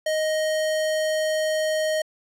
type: tone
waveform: square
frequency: 624 Hz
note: D#5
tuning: 5 cents sharp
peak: -22 dBFS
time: 0.06-2.02 s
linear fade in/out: 5 ms
effects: low-pass 11000 Hz 12 dB/octave